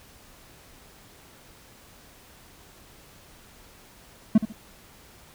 triangle tone with echo, 218.2 Hz, A3, 14 cents flat, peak -10 dBFS, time 4.35-4.38 s, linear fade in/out 5 ms, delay 73 ms, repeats 2, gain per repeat -12 dB, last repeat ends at 4.526 s, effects pink hiss -52 dBFS RMS until 5.34 s

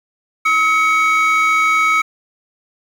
triangle tone pair together, 1282.6 / 2236 Hz, E6 / C#7, -48 / +14 cents, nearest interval minor seventh, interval 962 cents, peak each -11 / -12 dBFS, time 0.45-2.02 s, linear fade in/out 10 ms, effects tanh soft clip ceiling -6 dBFS + 7-bit

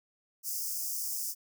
white high-pass noise, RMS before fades -35 dBFS, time 0.43-1.35 s, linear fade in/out 50 ms, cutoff 4900 Hz, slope 96 dB/octave, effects none

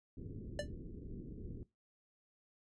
pink low-pass noise, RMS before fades -47 dBFS, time 0.17-1.63 s, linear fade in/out 2 ms, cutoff 420 Hz, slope 48 dB/octave
square tone with exponential decay, 587.3 Hz, D5, in tune, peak -33 dBFS, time 0.59-0.68 s, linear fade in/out 2 ms, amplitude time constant 19 ms
effects noise-tail reverb RT60 0.2 s tail -19 dB re dry + resampled to 22050 Hz

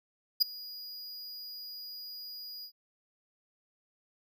square tone with ADSR envelope, 4893 Hz, D#8, 30 cents flat, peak -19 dBFS, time 0.4-2.72 s, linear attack 20 ms, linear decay 9 ms, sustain -23 dB, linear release 80 ms, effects none

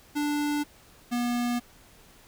square tone pair in turn, 293.7 / 241.5 Hz, D4 / B3, 0 / -39 cents, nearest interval minor third, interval 339 cents, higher first, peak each -26 dBFS, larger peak neither, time 0.15-0.64 / 1.11-1.6 s, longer neither, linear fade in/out 20 ms, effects pink hiss -55 dBFS RMS until 2.27 s

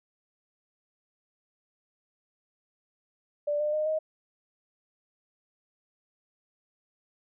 sine tone with pitch steps, 587.3 / 600 / 612.9 / 626.2 Hz, D5 / D5 / D#5 / D#5, 0 / +37 / -26 / +11 cents, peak -25 dBFS, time 3.47-3.99 s, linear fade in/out 10 ms, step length 130 ms, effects none

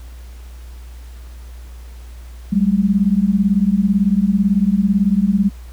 sine beating tone pair, 190 / 208 Hz, F#3 / G#3, +46 / +3 cents, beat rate 18 Hz, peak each -15 dBFS, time 2.52-5.5 s, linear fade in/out 10 ms, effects added 60 Hz sine -32 dBFS peak until 5.72 s + pink hiss -48 dBFS RMS until 5.72 s

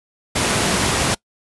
pink low-pass noise, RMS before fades -18 dBFS, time 0.35-1.15 s, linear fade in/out 10 ms, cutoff 11000 Hz, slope 96 dB/octave, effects noise-tail reverb RT60 0.1 s tail -24 dB re dry + high-pass 80 Hz 12 dB/octave

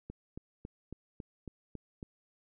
click train, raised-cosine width 3 ms, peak -29 dBFS, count 8, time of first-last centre 0.1-2.028 s, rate 3.63 Hz, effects none

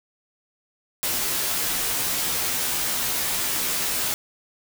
white noise with comb filter, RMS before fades -25 dBFS, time 1.03-4.14 s, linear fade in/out 0 ms, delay 14 ms, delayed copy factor -0.9, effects none

